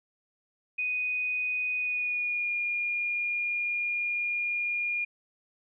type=tone with pitch glide; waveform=sine; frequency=2489 to 2422 Hz; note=D#7 to D#7; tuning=0 to -47 cents; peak=-27 dBFS; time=0.78-5.05 s; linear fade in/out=10 ms; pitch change=-47 cents; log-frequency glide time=1.76-2.52 s; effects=none